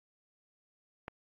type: click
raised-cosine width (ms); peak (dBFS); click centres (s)
0.5; -24; 1.081
effects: AAC 64 kbps